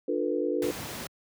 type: chord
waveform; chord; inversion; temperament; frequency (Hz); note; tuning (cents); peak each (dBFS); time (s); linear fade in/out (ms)
sine; B half-diminished seventh; first; just; 296.3 / 355.6 / 444.5 / 493.9; D4 / F4 / A4 / B4; +15 / +31 / +18 / 0; -31; 0.08-0.71; 5
type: noise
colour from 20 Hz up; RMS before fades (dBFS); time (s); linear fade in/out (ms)
pink; -37; 0.62-1.07; 2
effects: high-pass 100 Hz 12 dB/octave